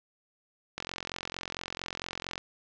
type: click train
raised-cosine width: 0.2 ms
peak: -17 dBFS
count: 72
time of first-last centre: 0.78-2.379 s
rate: 44.4 Hz
effects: low-pass 6000 Hz 12 dB/octave